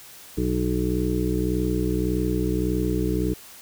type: harmonic tone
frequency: 61.74 Hz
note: B1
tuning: in tune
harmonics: 1 / 2 / 3 / 5 / 6 / 7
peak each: -27 / -30 / -28 / -26 / -30 / -30 dBFS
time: 0.37-3.34 s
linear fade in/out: 10 ms
effects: white hiss -45 dBFS RMS until 3.61 s